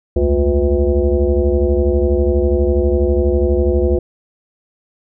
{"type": "tone with frequency modulation", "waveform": "sine", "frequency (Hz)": 211.4, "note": "G#3", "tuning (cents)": 31, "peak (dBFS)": -11, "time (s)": [0.16, 3.99], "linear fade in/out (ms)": 5, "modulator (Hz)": 145, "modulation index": 2.1, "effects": []}